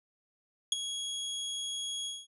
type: tone with ADSR envelope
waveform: sawtooth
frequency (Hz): 3322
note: G#7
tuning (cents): 0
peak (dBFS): -19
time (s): 0.72-2.27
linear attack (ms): 3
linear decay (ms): 17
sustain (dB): -12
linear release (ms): 210
effects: resampled to 24000 Hz